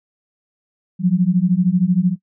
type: beating tone pair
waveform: sine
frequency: 173.6 / 186.6 Hz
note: F3 / F#3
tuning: -10 / +15 cents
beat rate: 13 Hz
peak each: -16 / -15 dBFS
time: 0.99-2.16 s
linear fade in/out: 50 ms
effects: noise-tail reverb RT60 0.1 s tail -20 dB re dry